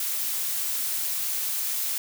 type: noise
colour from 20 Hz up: blue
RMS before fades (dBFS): -28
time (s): 0-1.98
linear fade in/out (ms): 2
effects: none